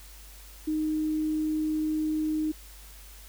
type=tone; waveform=sine; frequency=309.7 Hz; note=D#4; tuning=8 cents flat; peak=-25 dBFS; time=0.67-2.52 s; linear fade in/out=10 ms; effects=added 50 Hz sine -47 dBFS peak until 3.28 s + white hiss -51 dBFS RMS until 3.28 s